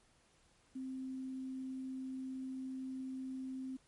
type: tone with quantisation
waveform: sine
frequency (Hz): 261.6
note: C4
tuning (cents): 0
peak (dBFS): -40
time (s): 0.75-3.77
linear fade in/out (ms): 10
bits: 11
effects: pink hiss -70 dBFS RMS until 3.87 s + MP3 48 kbps